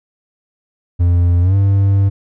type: tone with pitch glide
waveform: triangle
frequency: 87.31 to 98.57 Hz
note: F2 to G2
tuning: 0 to +10 cents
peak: -7 dBFS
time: 0.99-2.1 s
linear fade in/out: 20 ms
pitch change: +210 cents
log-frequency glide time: 1.41-1.55 s
effects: none